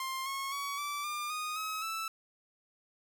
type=tone with pitch steps; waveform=sawtooth; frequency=1056 / 1090.1 / 1125.3 / 1161.6 / 1199.1 / 1237.8 / 1277.8 / 1319 Hz; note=C6 / C#6 / C#6 / D6 / D6 / D#6 / D#6 / E6; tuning=+16 / -29 / +26 / -19 / +36 / -9 / +46 / +1 cents; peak=-31 dBFS; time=0-2.08 s; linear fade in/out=2 ms; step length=260 ms; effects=none